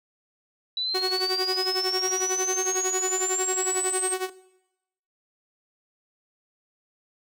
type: linear sweep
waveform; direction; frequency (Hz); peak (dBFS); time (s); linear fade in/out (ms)
sine; up; 3929 to 8372; -25; 0.77-4.14; 2
type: tone with tremolo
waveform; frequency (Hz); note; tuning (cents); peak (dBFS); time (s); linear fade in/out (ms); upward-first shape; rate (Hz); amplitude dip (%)
sawtooth; 373; F#4; +14; -20; 0.94-4.3; 10; sine; 11; 80
effects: noise-tail reverb RT60 0.9 s tail -20 dB re dry